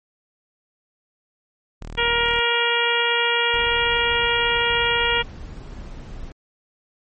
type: tone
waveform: sawtooth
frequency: 38.91 Hz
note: D#1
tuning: 1 cent sharp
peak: -28 dBFS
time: 1.81-2.41 s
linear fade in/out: 10 ms
type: harmonic tone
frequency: 471.7 Hz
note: A#4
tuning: 20 cents sharp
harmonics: 1 / 2 / 3 / 4 / 5 / 6 / 7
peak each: -25 / -25 / -25 / -25 / -25 / -25 / -25 dBFS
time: 1.97-5.23 s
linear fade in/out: 20 ms
type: noise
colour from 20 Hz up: brown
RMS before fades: -35 dBFS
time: 3.54-6.32 s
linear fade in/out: 0 ms
effects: MP3 32 kbps